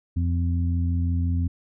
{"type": "harmonic tone", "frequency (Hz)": 85.7, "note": "F2", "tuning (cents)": -32, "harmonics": [1, 2, 3], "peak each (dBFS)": [-21, -32, -31], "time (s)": [0.16, 1.48], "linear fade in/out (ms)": 10, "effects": []}